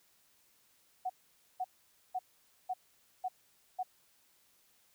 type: tone bursts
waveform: sine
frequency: 740 Hz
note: F#5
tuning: in tune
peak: -32 dBFS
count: 6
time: 1.05-3.832 s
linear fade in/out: 10 ms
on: 47 ms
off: 500 ms
effects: white hiss -69 dBFS RMS until 4.94 s